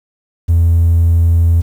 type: tone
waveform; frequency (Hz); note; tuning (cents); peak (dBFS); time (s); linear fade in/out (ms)
triangle; 84; E2; +33; -4; 0.48-1.62; 20
effects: tanh soft clip ceiling -3 dBFS + 7-bit